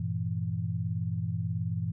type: chord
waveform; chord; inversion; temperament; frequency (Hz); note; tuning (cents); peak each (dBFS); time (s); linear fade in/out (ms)
sine; E diminished; first; equal; 98 / 116.54 / 164.81; G2 / Bb2 / E3; 0 / 0 / 0; -33; 0-1.92; 5
effects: none